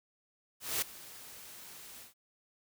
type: noise with ADSR envelope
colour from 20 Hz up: white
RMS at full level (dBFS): -31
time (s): 0.6-2.14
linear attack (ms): 220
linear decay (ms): 5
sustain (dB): -19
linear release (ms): 130
effects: none